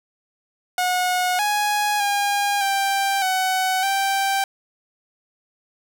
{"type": "tone with pitch steps", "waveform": "sawtooth", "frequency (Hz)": [727, 832, 810, 787, 750, 783], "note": ["F#5", "G#5", "G#5", "G5", "F#5", "G5"], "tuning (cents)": [-31, 3, -43, 7, 23, -2], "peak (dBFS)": -15, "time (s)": [0.78, 4.44], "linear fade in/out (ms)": 2, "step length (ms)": 610, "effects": []}